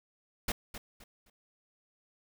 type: noise with echo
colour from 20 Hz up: pink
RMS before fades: -31 dBFS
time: 0.48-0.52 s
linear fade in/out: 5 ms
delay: 260 ms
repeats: 3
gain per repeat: -11 dB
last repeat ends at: 1.3 s
effects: none